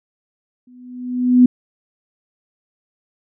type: tone with exponential growth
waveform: sine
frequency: 248.9 Hz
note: B3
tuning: 14 cents sharp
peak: -4 dBFS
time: 0.67-1.46 s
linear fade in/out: 5 ms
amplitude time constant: 170 ms
effects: none